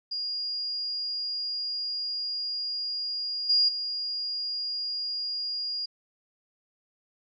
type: tone with level steps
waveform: sine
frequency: 4843 Hz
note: D#8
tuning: 48 cents flat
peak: -29 / -19 / -29 dBFS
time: 0.11-5.86 s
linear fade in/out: 10 ms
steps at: 3.49 / 3.68 s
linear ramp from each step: 10 ms
effects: none